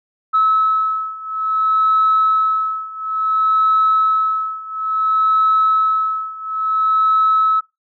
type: beating tone pair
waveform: sine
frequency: 1296 / 1296.58 Hz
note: E6 / E6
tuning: -30 / -29 cents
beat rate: 0.58 Hz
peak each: -17 / -15 dBFS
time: 0.33-7.61 s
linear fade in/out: 20 ms
effects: noise-tail reverb RT60 0.2 s tail -20 dB re dry + tanh soft clip ceiling -6 dBFS